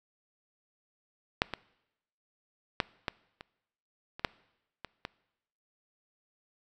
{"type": "clicks", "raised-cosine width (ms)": 0.3, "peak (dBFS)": [-7, -17, -9, -14, -27, -26, -10, -23, -20], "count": 9, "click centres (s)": [1.419, 1.537, 2.802, 3.082, 3.409, 4.195, 4.248, 4.847, 5.051], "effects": ["noise-tail reverb RT60 0.9 s tail -22 dB re dry"]}